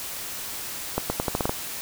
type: accelerating click train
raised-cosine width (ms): 1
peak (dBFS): -9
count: 8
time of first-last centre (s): 0.98-1.494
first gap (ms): 120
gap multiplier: 0.83
effects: white hiss -34 dBFS RMS until 1.81 s